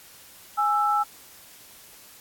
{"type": "tone pair together", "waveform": "sine", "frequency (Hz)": [830.6, 1323.8], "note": ["G#5", "E6"], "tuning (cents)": [0, 7], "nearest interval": "minor sixth", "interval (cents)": 807, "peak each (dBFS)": [-23, -22], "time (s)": [0.57, 1.04], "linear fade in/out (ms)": 20, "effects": ["white hiss -49 dBFS RMS until 2.2 s", "AAC 64 kbps"]}